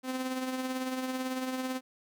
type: tone with tremolo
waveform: sawtooth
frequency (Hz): 258.2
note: C4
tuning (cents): -23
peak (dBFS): -26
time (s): 0.03-1.81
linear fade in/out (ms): 50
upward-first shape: triangle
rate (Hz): 18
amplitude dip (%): 50
effects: none